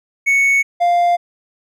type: tone pair in turn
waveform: triangle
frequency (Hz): 2217 / 698.3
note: C#7 / F5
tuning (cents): 0 / 0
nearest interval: octave + minor sixth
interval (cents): 2000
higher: first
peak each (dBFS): -9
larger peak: neither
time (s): 0.26-0.63 / 0.8-1.17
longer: neither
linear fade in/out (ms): 20
effects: none